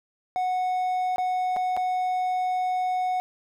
triangle tone with dropouts, 736 Hz, F#5, 9 cents flat, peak -21 dBFS, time 0.36-3.2 s, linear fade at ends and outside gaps 0 ms, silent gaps 1.16-1.182 / 1.563-1.568 / 1.766-1.773 s, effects none

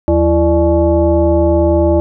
sine tone with frequency modulation, 336.4 Hz, E4, 35 cents sharp, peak -8 dBFS, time 0.08-2 s, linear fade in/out 0 ms, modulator 258 Hz, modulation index 1.3, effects none

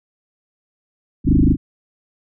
sine tone with frequency modulation, 164.4 Hz, E3, 4 cents flat, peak -10 dBFS, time 1.24-1.57 s, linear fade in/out 50 ms, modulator 25.7 Hz, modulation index 5.5, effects none

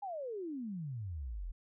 sine exponential sweep, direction down, 837 to 38.06 Hz, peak -38 dBFS, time 0.02-1.52 s, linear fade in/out 10 ms, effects none

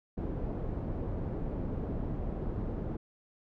pink low-pass noise, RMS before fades -35 dBFS, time 0.17-2.97 s, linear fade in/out 10 ms, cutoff 470 Hz, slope 12 dB/octave, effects none

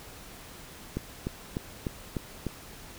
click train, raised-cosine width 3 ms, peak -17 dBFS, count 6, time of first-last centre 0.97-2.467 s, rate 3.34 Hz, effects pink hiss -47 dBFS RMS until 2.98 s

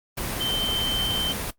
sine tone in noise, 3103 Hz, G7, 18 cents flat, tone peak -23 dBFS, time 0.4-1.33 s, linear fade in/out 10 ms, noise pink, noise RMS -29 dBFS, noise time 0.17-1.51 s, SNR +3 dB, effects noise-tail reverb RT60 0.1 s tail -18 dB re dry + Opus 32 kbps

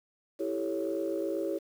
sine chord, A dominant seventh, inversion second, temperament equal, 329.6 / 392 / 440 / 554.4 Hz, E4 / G4 / A4 / C#5, 0 / 0 / 0 / 0 cents, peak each -33 / -34 / -38 / -34 dBFS, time 0.39-1.59 s, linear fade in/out 20 ms, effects tanh soft clip ceiling -21 dBFS + 9-bit

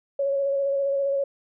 sine tone with vibrato, 554.4 Hz, C#5, in tune, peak -21 dBFS, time 0.19-1.24 s, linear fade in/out 5 ms, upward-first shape square, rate 15 Hz, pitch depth 17 cents each way, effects none

